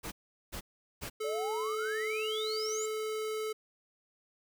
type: noise bursts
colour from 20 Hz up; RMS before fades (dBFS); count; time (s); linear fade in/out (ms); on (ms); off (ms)
pink; -40; 3; 0.03-1.1; 20; 90; 400
type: tone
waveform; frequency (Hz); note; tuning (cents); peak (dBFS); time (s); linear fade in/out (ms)
square; 433.9; A4; -24; -34; 1.2-3.53; 10
type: exponential sweep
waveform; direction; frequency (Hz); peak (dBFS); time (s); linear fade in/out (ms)
sine; up; 559 to 7459; -36; 1.24-2.86; 5
effects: none